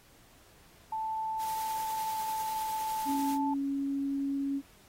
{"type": "tone with pitch glide", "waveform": "sine", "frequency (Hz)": [880, 874.4], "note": ["A5", "A5"], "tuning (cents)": [0, -11], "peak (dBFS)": -31, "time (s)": [0.92, 3.54], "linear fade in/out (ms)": 5, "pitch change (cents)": -11, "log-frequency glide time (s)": [1.65, 2.75]}
{"type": "noise with tremolo", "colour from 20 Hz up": "white", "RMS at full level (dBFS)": -43, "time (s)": [1.38, 3.39], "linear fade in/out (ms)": 50, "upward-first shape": "sine", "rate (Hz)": 10, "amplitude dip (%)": 25}
{"type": "tone", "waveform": "sine", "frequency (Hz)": 277.2, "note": "C#4", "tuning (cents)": 0, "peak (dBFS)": -29, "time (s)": [3.05, 4.62], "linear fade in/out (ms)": 50}
{"effects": ["pink hiss -60 dBFS RMS until 4.88 s", "AAC 48 kbps"]}